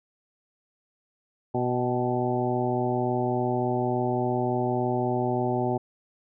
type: harmonic tone with a mistuned harmonic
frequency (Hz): 123.47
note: B2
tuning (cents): 0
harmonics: 1 / 2 / 3 / 4 / 5 / 6 / 7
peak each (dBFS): -30 / -30 / -28 / -38 / -32 / -31 / -34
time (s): 1.54-5.78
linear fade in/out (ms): 10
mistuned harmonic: 6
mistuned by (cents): +41
effects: none